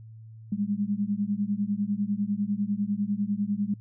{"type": "beating tone pair", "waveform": "sine", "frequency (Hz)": [199.2, 209.2], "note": ["G3", "G#3"], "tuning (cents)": [28, 13], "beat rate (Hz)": 10, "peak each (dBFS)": -28, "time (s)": [0.52, 3.74], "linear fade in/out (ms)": 5, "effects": ["noise-tail reverb RT60 0.1 s tail -25 dB re dry", "added 111 Hz sine -43 dBFS peak until 3.8 s"]}